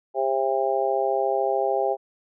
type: harmonic tone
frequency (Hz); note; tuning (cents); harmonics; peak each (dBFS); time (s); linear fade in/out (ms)
133.7; C3; +38; 3 / 4 / 5 / 6; -26 / -26 / -26 / -26; 0.14-1.97; 50
effects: none